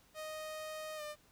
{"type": "tone with pitch glide", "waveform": "sawtooth", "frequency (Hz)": [622, 599.8], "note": ["D#5", "D5"], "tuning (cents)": [-1, 36], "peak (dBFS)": -38, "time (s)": [0.14, 1.16], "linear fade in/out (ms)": 50, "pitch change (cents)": -63, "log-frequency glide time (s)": [0.96, 1.02], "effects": ["pink hiss -67 dBFS RMS until 1.31 s"]}